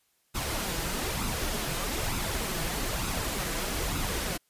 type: noise with flanger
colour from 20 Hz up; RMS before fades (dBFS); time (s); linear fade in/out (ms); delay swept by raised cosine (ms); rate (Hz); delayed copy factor
pink; -31; 0.34-4.38; 20; 0.78 to 6.08; 1.1; +0.5
effects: white hiss -71 dBFS RMS until 4.49 s + resampled to 32000 Hz